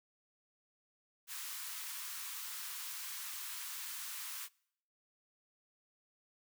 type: high-pass noise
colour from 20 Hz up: white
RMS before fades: -44 dBFS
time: 1.27-4.49 s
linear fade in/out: 50 ms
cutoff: 950 Hz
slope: 48 dB/octave
effects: noise-tail reverb RT60 0.7 s tail -25 dB re dry